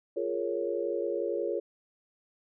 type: chord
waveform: sine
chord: Bb minor seventh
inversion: second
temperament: equal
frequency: 349.2 / 415.3 / 466.2 / 554.4 Hz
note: F4 / Ab4 / Bb4 / Db5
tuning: 0 / 0 / 0 / 0 cents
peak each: -34 dBFS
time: 0.16-1.6 s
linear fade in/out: 10 ms
effects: none